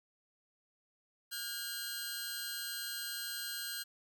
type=tone cluster; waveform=15% pulse; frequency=1435 / 1613 / 4134 Hz; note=F6 / G6 / C8; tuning=+47 / +49 / -22 cents; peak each=-39 / -37 / -35 dBFS; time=1.31-3.84 s; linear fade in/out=20 ms; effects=none